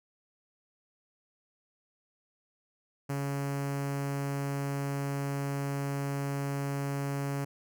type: tone with notch filter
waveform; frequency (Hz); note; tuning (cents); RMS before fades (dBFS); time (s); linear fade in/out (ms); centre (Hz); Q
sawtooth; 140; C#3; +18; -33; 3.09-7.45; 10; 3600; 1.3
effects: none